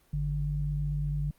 sine tone pair together, 51.94 / 146.9 Hz, G#1 / D3, +1 / +1 cents, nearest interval octave + tritone, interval 1800 cents, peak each -32 / -29 dBFS, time 0.13-1.31 s, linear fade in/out 5 ms, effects pink hiss -65 dBFS RMS until 1.38 s + Opus 32 kbps

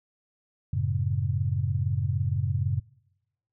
sine chord, F# minor, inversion none, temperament equal with one note detuned, 92.5 / 110 / 136.37 Hz, F#2 / A2 / C#3, 0 / 0 / -28 cents, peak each -28 dBFS, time 0.73-2.8 s, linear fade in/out 5 ms, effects noise-tail reverb RT60 1.0 s tail -25 dB re dry

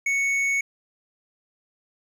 sine tone with hard clipping, 2217 Hz, C#7, in tune, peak -22 dBFS, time 0.06-0.61 s, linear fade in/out 5 ms, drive 6 dB, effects none

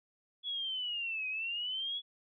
sine linear two-way sweep, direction down then up, 3401 to 2500 to 3401 Hz, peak -34 dBFS, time 0.43-2.02 s, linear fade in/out 50 ms, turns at 1.28 s, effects none

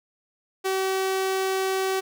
sawtooth tone, 381.5 Hz, G4, 47 cents flat, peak -19 dBFS, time 0.64-2.01 s, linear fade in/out 20 ms, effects none

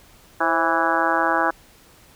harmonic tone with a mistuned harmonic, 164.81 Hz, E3, in tune, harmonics 2 / 3 / 4 / 5 / 6 / 7 / 8 / 9 / 10, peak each -27 / -29 / -26 / -24 / -25 / -26 / -27 / -25 / -27 dBFS, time 0.4-1.51 s, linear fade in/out 10 ms, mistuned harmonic 3, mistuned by +110 cents, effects pink hiss -51 dBFS RMS until 2.15 s

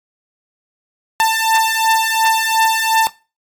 sawtooth beating tone pair, 890 / 892.8 Hz, A5 / A5, +20 / +25 cents, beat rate 2.8 Hz, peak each -12 dBFS, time 1.2-3.07 s, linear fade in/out 0 ms, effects noise-tail reverb RT60 0.3 s tail -18 dB re dry + AAC 64 kbps

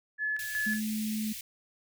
sine tone with tremolo, 1716 Hz, A6, 44 cents flat, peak -28 dBFS, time 0.18-0.81 s, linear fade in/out 50 ms, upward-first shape square, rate 2.7 Hz, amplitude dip 55%
white band-stop noise, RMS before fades -41 dBFS, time 0.39-1.41 s, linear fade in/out 2 ms, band 120 to 1900 Hz, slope 48 dB/octave
sine tone, 216.1 Hz, A3, 31 cents flat, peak -30 dBFS, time 0.66-1.33 s, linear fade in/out 10 ms
effects none

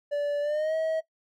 triangle tone with pitch glide, 580 to 639.8 Hz, D5 to D#5, -22 to +48 cents, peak -23 dBFS, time 0.11-1.01 s, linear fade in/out 20 ms, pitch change +170 cents, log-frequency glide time 0.41-0.75 s, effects noise-tail reverb RT60 0.1 s tail -18 dB re dry

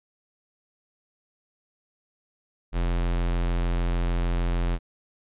square tone, 43.3 Hz, F1, 14 cents flat, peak -23 dBFS, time 2.72-4.79 s, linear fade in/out 50 ms, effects resampled to 8000 Hz

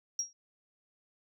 sine tone with exponential decay, 5640 Hz, F8, 16 cents sharp, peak -25 dBFS, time 0.19-0.33 s, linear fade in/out 2 ms, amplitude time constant 29 ms, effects tanh soft clip ceiling -24 dBFS

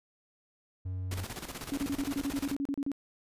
triangle tone, 92.5 Hz, F#2, in tune, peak -31 dBFS, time 0.85-1.25 s, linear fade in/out 10 ms
pink noise with tremolo, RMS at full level -39 dBFS, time 1.11-2.55 s, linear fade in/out 5 ms, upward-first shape square, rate 16 Hz, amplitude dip 65%
sine tone bursts, 279.5 Hz, C#4, 14 cents sharp, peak -29 dBFS, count 14, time 1.72-2.917 s, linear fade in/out 0 ms, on 53 ms, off 35 ms
effects resampled to 32000 Hz

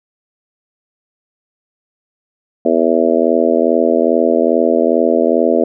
harmonic tone, 82.41 Hz, E2, in tune, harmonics 3 / 4 / 5 / 6 / 7 / 8, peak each -17 / -17 / -17 / -17 / -17 / -17 dBFS, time 2.65-5.64 s, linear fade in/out 5 ms, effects none

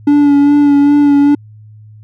triangle tone with vibrato, 287.3 Hz, D4, 38 cents flat, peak -3 dBFS, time 0.07-1.35 s, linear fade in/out 5 ms, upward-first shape sine, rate 2.5 Hz, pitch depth 23 cents each way, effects added 107 Hz sine -34 dBFS peak until 2.03 s

